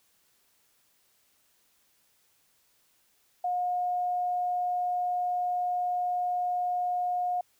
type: tone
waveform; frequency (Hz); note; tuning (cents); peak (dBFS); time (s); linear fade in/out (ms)
sine; 718; F5; +48; -26; 3.44-7.41; 5
effects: white hiss -68 dBFS RMS until 7.59 s